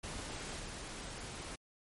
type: noise with level steps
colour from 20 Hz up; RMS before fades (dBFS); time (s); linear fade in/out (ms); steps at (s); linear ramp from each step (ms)
pink; -43 / -45; 0.03-1.56; 10; 0.59; 10
effects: MP3 48 kbps